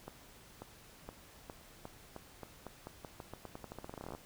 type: accelerating click train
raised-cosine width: 1 ms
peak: -30 dBFS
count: 29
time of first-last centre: 0.08-4.15 s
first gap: 540 ms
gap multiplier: 0.87
effects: pink hiss -58 dBFS RMS until 4.25 s